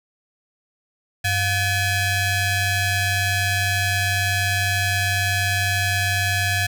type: ring-modulated tone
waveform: sawtooth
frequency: 809 Hz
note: G#5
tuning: 46 cents flat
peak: -12 dBFS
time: 1.24-6.67 s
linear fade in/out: 10 ms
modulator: 906 Hz
effects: none